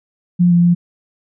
sine tone with pitch steps, 176.3 / 173 / 174.1 Hz, F3 / F3 / F3, +17 / -16 / -5 cents, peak -8 dBFS, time 0.39-0.75 s, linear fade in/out 20 ms, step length 120 ms, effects none

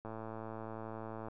click train, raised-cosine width 1 ms, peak -30 dBFS, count 138, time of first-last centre 0.05-1.284 s, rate 111 Hz, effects none

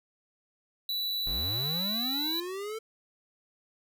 square tone, 3951 Hz, B7, in tune, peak -30 dBFS, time 0.89-2.4 s, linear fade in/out 2 ms
square linear sweep, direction up, 35.46 to 449.2 Hz, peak -35 dBFS, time 1.26-2.79 s, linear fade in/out 10 ms
effects none

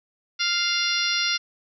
harmonic tone, 698.5 Hz, F5, in tune, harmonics 2 / 3 / 4 / 5 / 6 / 7 / 8, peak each -29 / -29 / -29 / -29 / -29 / -29 / -29 dBFS, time 0.39-1.38 s, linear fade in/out 20 ms, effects none

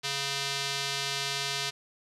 square tone with band-pass filter, 139.3 Hz, C#3, 9 cents sharp, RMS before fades -32 dBFS, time 0.03-1.71 s, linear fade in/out 20 ms, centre 4200 Hz, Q 1.3, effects resampled to 32000 Hz

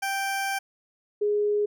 20% pulse / sine tone pair in turn, 784 / 415.3 Hz, G5 / G#4, 0 / 0 cents, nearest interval major seventh, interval 1100 cents, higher first, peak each -21 dBFS, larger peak neither, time 0.02-0.59 / 1.21-1.66 s, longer first, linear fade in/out 10 ms, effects none

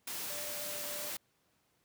sine tone in noise, 590 Hz, D5, 8 cents sharp, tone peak -46 dBFS, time 0.3-1.1 s, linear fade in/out 5 ms, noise white, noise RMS -40 dBFS, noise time 0.07-1.17 s, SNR -9 dB, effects pink hiss -74 dBFS RMS until 1.84 s + high-pass 100 Hz 12 dB/octave

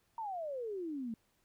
sine exponential sweep, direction down, 939 to 216.9 Hz, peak -37 dBFS, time 0.18-1.14 s, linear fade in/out 2 ms, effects pink hiss -75 dBFS RMS until 1.44 s

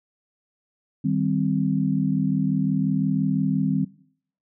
sine chord, C minor, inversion first, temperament equal, 155.56 / 196 / 261.6 Hz, Eb3 / G3 / C4, 0 / 0 / 0 cents, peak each -24 dBFS, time 1.04-3.85 s, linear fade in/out 10 ms, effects noise-tail reverb RT60 0.6 s tail -20 dB re dry

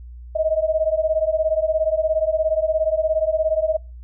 sine beating tone pair, 623 / 640 Hz, D#5 / D#5, +2 / +49 cents, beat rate 17 Hz, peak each -20 dBFS, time 0.35-3.77 s, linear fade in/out 10 ms, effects noise-tail reverb RT60 0.3 s tail -26 dB re dry + added 60 Hz sine -35 dBFS peak until 4.03 s

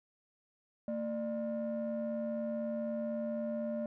triangle ring-modulated tone, 185 Hz, F#3, in tune, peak -27 dBFS, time 0.88-3.86 s, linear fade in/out 2 ms, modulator 412 Hz, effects tanh soft clip ceiling -29 dBFS

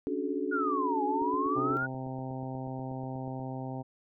sine chord, D major seventh, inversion third, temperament equal with one note detuned, 277.2 / 293.7 / 370 / 428.7 Hz, C#4 / D4 / F#4 / A4, 0 / 0 / 0 / -45 cents, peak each -35 dBFS, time 0.07-1.77 s, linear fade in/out 0 ms
sine exponential two-way sweep, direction down then up, 1469 to 820 to 1469 Hz, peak -29 dBFS, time 0.51-1.87 s, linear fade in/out 20 ms, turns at 1.04 s
click train, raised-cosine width 2 ms, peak -35 dBFS, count 19, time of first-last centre 1.22-3.399 s, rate 8.26 Hz
harmonic tone, 130.81 Hz, C3, in tune, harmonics 1 / 2 / 3 / 4 / 5 / 6 / 7, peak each -38 / -39 / -47 / -46 / -46 / -44 / -48 dBFS, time 1.55-3.83 s, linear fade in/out 20 ms
effects none

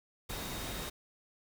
sine tone in noise, 3729 Hz, A#7, in tune, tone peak -49 dBFS, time 0.29-0.9 s, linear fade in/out 10 ms, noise pink, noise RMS -40 dBFS, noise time 0.29-0.9 s, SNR -12 dB, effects none

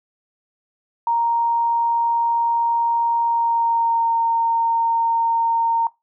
sine tone with pitch glide, 932.3 to 920 Hz, A#5 to A#5, 0 to -23 cents, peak -16 dBFS, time 1.07-5.87 s, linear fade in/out 2 ms, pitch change -23 cents, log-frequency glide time 3.25-4.13 s, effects noise-tail reverb RT60 0.2 s tail -20 dB re dry

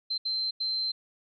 sine tone bursts at uneven times, 4112 Hz, C8, 31 cents flat, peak -27 dBFS, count 3, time 0.1-0.18 / 0.25-0.51 / 0.6-0.92 s, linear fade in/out 10 ms, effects none

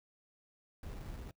brown noise with sample-and-hold, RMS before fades -45 dBFS, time 0.83-1.31 s, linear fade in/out 2 ms, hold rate 3150 Hz, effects noise-tail reverb RT60 0.1 s tail -22 dB re dry

